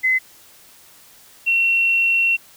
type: tone pair in turn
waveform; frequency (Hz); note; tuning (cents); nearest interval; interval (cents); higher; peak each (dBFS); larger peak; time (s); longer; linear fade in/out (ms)
sine; 2041 / 2724; C7 / F7; -44 / -44; perfect fourth; 500; second; -14; neither; 0.03-0.19 / 1.46-2.37; second; 20
effects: white hiss -48 dBFS RMS until 2.56 s